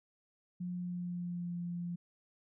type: tone with pitch glide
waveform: sine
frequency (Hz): 178.4 to 173.82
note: F3 to F3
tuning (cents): +37 to -8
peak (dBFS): -36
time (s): 0.6-1.96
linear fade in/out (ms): 10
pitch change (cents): -45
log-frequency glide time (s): 0.74-1.56
effects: none